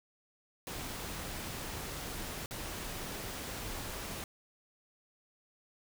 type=noise with dropouts; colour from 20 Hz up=pink; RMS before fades=-41 dBFS; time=0.67-4.24 s; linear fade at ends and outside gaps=1 ms; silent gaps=2.46-2.509 s; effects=none